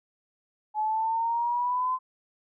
sine exponential sweep, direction up, 850 to 1032 Hz, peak -24 dBFS, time 0.74-1.99 s, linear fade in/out 50 ms, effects none

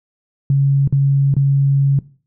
sine tone with dropouts, 138.59 Hz, C#3, in tune, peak -10 dBFS, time 0.5-1.99 s, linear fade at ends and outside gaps 2 ms, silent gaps 0.876-0.925 / 1.341-1.366 s, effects noise-tail reverb RT60 0.4 s tail -19 dB re dry

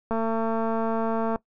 click train, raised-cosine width 1 ms, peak -14 dBFS, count 282, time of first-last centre 0.11-1.359 s, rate 225 Hz, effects noise-tail reverb RT60 0.1 s tail -20 dB re dry

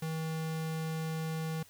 square tone, 160 Hz, D#3, 49 cents sharp, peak -34 dBFS, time 0.02-1.63 s, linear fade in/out 5 ms, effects added 95 Hz sine -68 dBFS peak until 1.69 s + white hiss -59 dBFS RMS until 1.69 s

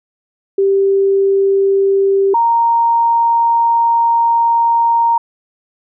sine tone pair in turn, 392 / 929.6 Hz, G4 / A#5, 0 / -5 cents, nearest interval octave + minor third, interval 1495 cents, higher second, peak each -9 dBFS, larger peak neither, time 0.58-2.34 / 2.34-5.18 s, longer second, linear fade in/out 5 ms, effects none

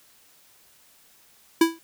square tone with exponential decay, 329.6 Hz, E4, in tune, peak -12 dBFS, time 1.61-1.79 s, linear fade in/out 5 ms, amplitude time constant 37 ms, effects white hiss -57 dBFS RMS until 1.83 s

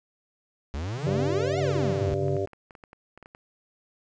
45% pulse exponential two-way sweep, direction up then down, 66.6 to 740 to 66.6 Hz, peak -29 dBFS, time 0.74-2.14 s, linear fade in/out 0 ms, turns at 1.59 s
triangle tone with tremolo, 140 Hz, C#3, 18 cents sharp, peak -25 dBFS, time 0.97-2.38 s, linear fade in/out 20 ms, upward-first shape square, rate 1.6 Hz, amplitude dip 40%
harmonic tone, 98 Hz, G2, in tune, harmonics 1 / 3 / 4 / 5 / 6 / 7, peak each -32 / -37 / -28 / -37 / -32 / -38 dBFS, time 1.06-2.46 s, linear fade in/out 10 ms
clicks, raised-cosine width 0.5 ms, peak -31 dBFS, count 12, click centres 2.282 / 2.367 / 2.474 / 2.533 / 2.708 / 2.752 / 2.838 / 2.931 / 3.176 / 3.227 / 3.259 / 3.349 s
effects resampled to 16000 Hz + 9-bit

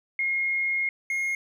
sine / triangle tone pair in turn, 2147 / 2147 Hz, C7 / C7, +44 / +44 cents, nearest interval unison, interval 0 cents, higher neither, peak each -23 dBFS, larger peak neither, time 0.19-0.89 / 1.1-1.35 s, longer first, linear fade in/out 2 ms, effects none

